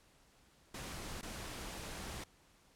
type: noise with dropouts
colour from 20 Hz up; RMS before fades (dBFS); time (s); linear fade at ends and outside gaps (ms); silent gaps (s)
pink; -45; 0.74-2.24; 5; 1.213-1.228
effects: pink hiss -67 dBFS RMS until 2.75 s + low-pass 11000 Hz 12 dB/octave